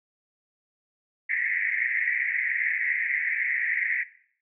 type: band-pass noise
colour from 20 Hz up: pink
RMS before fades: -27 dBFS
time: 1.29-4.04 s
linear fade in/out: 20 ms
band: 1800 to 2200 Hz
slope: 96 dB/octave
effects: noise-tail reverb RT60 0.6 s tail -17 dB re dry